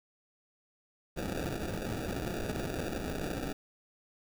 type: noise with sample-and-hold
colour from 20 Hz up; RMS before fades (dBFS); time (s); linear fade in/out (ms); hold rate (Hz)
white; -36; 1.16-3.53; 10; 1050
effects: none